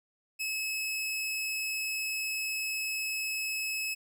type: tone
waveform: sawtooth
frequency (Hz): 2584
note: E7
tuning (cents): -35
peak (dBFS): -28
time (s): 0.39-3.95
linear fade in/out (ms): 20
effects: none